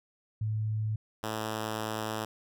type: tone pair in turn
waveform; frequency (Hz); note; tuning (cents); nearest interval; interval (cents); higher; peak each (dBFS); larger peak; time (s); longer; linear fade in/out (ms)
sine / 5% pulse; 108.3 / 109.24; A2 / A2; -27 / -12; unison; 15; second; -28 / -21; second; 0.41-0.96 / 1.23-2.25; second; 5
effects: none